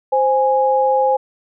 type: tone pair together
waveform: sine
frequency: 522.9 / 829 Hz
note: C5 / G#5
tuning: -1 / -3 cents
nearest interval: minor sixth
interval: 798 cents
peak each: -15 dBFS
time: 0.12-1.17 s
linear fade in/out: 10 ms
effects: none